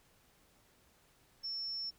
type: tone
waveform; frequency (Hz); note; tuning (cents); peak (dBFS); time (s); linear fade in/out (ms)
sine; 5400; E8; +41; -37; 1.43-1.91; 20
effects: pink hiss -68 dBFS RMS until 1.98 s